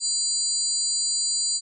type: tone cluster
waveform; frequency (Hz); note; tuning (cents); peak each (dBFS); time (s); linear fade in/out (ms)
sine; 4084 / 4725 / 7050 / 8090; C8 / D8 / A8 / B8; -43 / +10 / +2 / +41; -34 / -27 / -26 / -27; 0-1.61; 50
effects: none